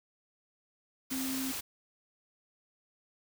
sine tone in noise, 264.1 Hz, C4, 16 cents sharp, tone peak -34 dBFS, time 1.11-1.52 s, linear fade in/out 10 ms, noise white, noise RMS -38 dBFS, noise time 1.1-1.61 s, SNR +1 dB, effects none

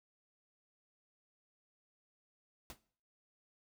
pink noise with exponential decay, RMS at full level -44 dBFS, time 2.7-2.79 s, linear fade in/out 1 ms, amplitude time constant 19 ms, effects noise-tail reverb RT60 0.5 s tail -18 dB re dry

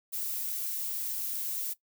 violet noise, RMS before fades -34 dBFS, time 0.12-1.74 s, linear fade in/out 20 ms, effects noise-tail reverb RT60 0.1 s tail -17 dB re dry

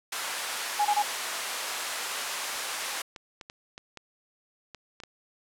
pink high-pass noise, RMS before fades -33 dBFS, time 0.12-3.02 s, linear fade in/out 5 ms, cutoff 890 Hz, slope 12 dB/octave
sine tone bursts, 830.6 Hz, G#5, in tune, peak -21 dBFS, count 3, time 0.79-1.025 s, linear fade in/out 10 ms, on 63 ms, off 23 ms
clicks, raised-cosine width 0.2 ms, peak -25 dBFS, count 9, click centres 2.558 / 3.162 / 3.412 / 3.499 / 3.779 / 3.973 / 4.747 / 5.002 / 5.036 s
effects low-pass 12000 Hz 12 dB/octave

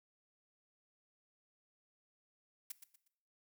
blue noise with echo, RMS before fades -43 dBFS, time 2.7-2.72 s, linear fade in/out 5 ms, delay 120 ms, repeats 3, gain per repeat -10 dB, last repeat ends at 3.08 s, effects noise-tail reverb RT60 0.7 s tail -17 dB re dry

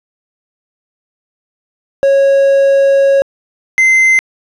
triangle tone pair in turn, 550 / 2071 Hz, C#5 / C7, -14 / -18 cents, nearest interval octave + major seventh, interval 2296 cents, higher second, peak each -4 dBFS, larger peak neither, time 2.03-3.22 / 3.78-4.19 s, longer first, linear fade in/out 0 ms, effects resampled to 24000 Hz + 7-bit

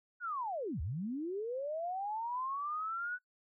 sine linear two-way sweep, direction down then up, 1495 to 65.41 to 1495 Hz, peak -35 dBFS, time 0.2-3.19 s, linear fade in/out 50 ms, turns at 0.81 s, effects noise-tail reverb RT60 0.1 s tail -21 dB re dry

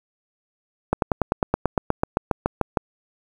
slowing click train, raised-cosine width 1 ms, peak -4 dBFS, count 16, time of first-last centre 0.93-2.772 s, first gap 92 ms, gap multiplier 1.04, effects 7-bit

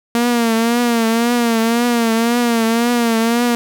sawtooth tone with vibrato, 233.1 Hz, A#3, in tune, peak -9 dBFS, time 0.15-3.55 s, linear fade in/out 0 ms, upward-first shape triangle, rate 1.9 Hz, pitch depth 76 cents each way, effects none

